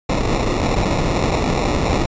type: noise with sample-and-hold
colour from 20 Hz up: pink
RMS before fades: -18 dBFS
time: 0.09-2.06 s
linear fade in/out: 5 ms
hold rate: 1575 Hz
effects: resampled to 16000 Hz